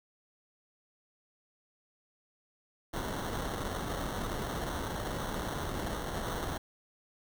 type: noise with sample-and-hold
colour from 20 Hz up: pink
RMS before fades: -36 dBFS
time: 2.93-6.58 s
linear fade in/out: 10 ms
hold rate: 2450 Hz
effects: none